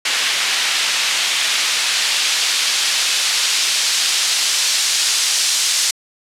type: noise with band-pass filter sweep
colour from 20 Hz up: white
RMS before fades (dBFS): -17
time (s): 0.05-5.91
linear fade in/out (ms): 5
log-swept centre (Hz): 2600 to 5100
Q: 0.91
effects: low-pass 10000 Hz 12 dB/octave